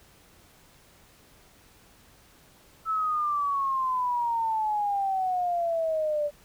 sine exponential sweep, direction down, 1318.5 to 581 Hz, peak -24 dBFS, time 2.85-6.31 s, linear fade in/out 50 ms, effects pink hiss -57 dBFS RMS until 6.44 s

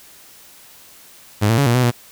sawtooth tone with pitch steps, 104.3 / 114 / 141 / 118.9 / 125.9 / 120.4 Hz, G#2 / A#2 / C#3 / A#2 / B2 / B2, +8 / -38 / +30 / +35 / +34 / -44 cents, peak -9 dBFS, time 1.41-1.914 s, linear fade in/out 20 ms, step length 84 ms, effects white hiss -45 dBFS RMS until 2.11 s

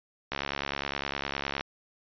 click train, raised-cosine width 0.3 ms, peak -14 dBFS, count 91, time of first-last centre 0.32-1.609 s, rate 69.8 Hz, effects resampled to 11025 Hz

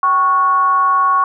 sine tone with frequency modulation, 1108 Hz, C#6, 1 cent flat, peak -10 dBFS, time 0.03-1.24 s, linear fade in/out 2 ms, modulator 336 Hz, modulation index 0.41, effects none

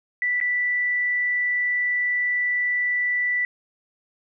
sine tone with dropouts, 1971 Hz, B6, 4 cents flat, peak -20 dBFS, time 0.22-3.45 s, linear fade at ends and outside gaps 1 ms, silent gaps 0.402-0.412 s, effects none

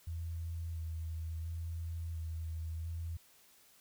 sine tone with vibrato, 82.1 Hz, E2, 6 cents flat, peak -37 dBFS, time 0.07-3.17 s, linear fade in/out 5 ms, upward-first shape square, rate 0.72 Hz, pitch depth 22 cents each way, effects white hiss -64 dBFS RMS until 3.8 s

